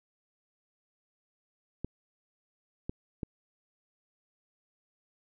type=clicks; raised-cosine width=3 ms; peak=-21 dBFS; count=3; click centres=1.846 / 2.895 / 3.232 s; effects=none